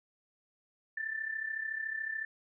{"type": "tone with amplitude modulation", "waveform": "sine", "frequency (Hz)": 1770, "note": "A6", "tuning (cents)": 10, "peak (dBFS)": -31, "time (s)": [0.97, 2.25], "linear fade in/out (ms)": 5, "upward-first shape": "sine", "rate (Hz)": 33.8, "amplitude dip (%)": 70, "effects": []}